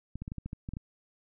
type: clicks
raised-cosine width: 5 ms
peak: -25 dBFS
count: 10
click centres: 0.156 / 0.22 / 0.279 / 0.319 / 0.383 / 0.46 / 0.531 / 0.689 / 0.736 / 0.769 s
effects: none